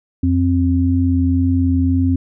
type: tone pair together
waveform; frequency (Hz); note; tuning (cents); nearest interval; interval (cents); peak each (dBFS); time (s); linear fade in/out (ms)
sine; 87.31 / 263.8; F2 / C4; 0 / +14; octave + perfect fifth; 1914; -15; 0.23-2.16; 5
effects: none